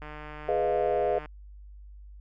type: click train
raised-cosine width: 0.5 ms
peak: -27 dBFS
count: 188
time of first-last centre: 0.02-1.258 s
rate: 151 Hz
type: chord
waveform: sine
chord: F half-diminished seventh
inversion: first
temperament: equal with one note detuned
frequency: 415.3 / 493.9 / 622.3 / 703.7 Hz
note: Ab4 / Cb5 / Eb5 / F5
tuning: 0 / 0 / 0 / +13 cents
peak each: -29 dBFS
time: 0.48-1.19 s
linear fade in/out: 10 ms
effects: added 50 Hz sine -44 dBFS peak until 2.2 s